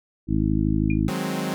harmonic tone, 52.7 Hz, G#1, 26 cents sharp, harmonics 1 / 2 / 3 / 4 / 5 / 6, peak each -26 / -26 / -26 / -26 / -26 / -26 dBFS, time 0.27-1.11 s, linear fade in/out 50 ms
sine tone with exponential decay, 2416 Hz, D7, 48 cents sharp, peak -27 dBFS, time 0.9-1.01 s, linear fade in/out 2 ms, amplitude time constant 23 ms
sawtooth chord, Ab dominant seventh, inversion second, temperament equal, 155.56 / 185 / 207.7 / 261.6 Hz, Eb3 / Gb3 / Ab3 / C4, 0 / 0 / 0 / 0 cents, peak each -28 / -25 / -27 / -26 dBFS, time 1.08-1.54 s, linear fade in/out 0 ms
effects none

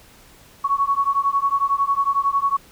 sine beating tone pair, 1108.7 / 1119.7 Hz, C#6 / C#6, 0 / +17 cents, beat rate 11 Hz, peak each -20 dBFS, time 0.64-2.57 s, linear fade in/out 10 ms, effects pink hiss -49 dBFS RMS until 2.71 s

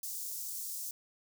white high-pass noise, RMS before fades -40 dBFS, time 0.03-0.91 s, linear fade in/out 2 ms, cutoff 5500 Hz, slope 24 dB/octave, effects none

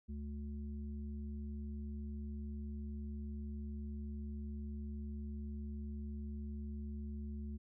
harmonic tone, 72.2 Hz, D2, 29 cents flat, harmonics 1 / 3 / 5, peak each -42 / -46 / -61 dBFS, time 0.08-7.58 s, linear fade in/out 20 ms, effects none

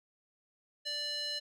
square tone with band-pass filter, 587.3 Hz, D5, in tune, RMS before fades -37 dBFS, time 0.85-1.4 s, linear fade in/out 20 ms, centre 3900 Hz, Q 4.5, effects none

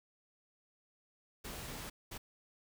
pink noise bursts at uneven times, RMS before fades -45 dBFS, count 2, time 1.44-1.9 / 2.11-2.18 s, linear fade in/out 10 ms, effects none

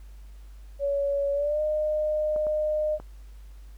sine tone with pitch glide, 563 to 610.4 Hz, C#5 to D#5, +27 to -33 cents, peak -23 dBFS, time 0.79-2.99 s, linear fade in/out 50 ms, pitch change +140 cents, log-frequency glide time 1.33-1.61 s
clicks, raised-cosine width 1 ms, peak -27 dBFS, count 3, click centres 2.362 / 2.468 / 3 s
effects added 50 Hz sine -42 dBFS peak until 3.77 s + pink hiss -62 dBFS RMS until 3.77 s

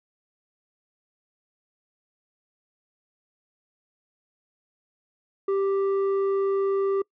square tone with low-pass filter, 392 Hz, G4, in tune, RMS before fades -24 dBFS, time 5.48-7.02 s, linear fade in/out 5 ms, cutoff 820 Hz, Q 3.1, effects noise-tail reverb RT60 0.1 s tail -25 dB re dry

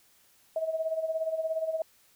sine tone with tremolo, 642 Hz, E5, 46 cents flat, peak -25 dBFS, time 0.56-1.82 s, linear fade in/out 2 ms, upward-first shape sine, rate 17 Hz, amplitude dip 70%, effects white hiss -63 dBFS RMS until 2.15 s

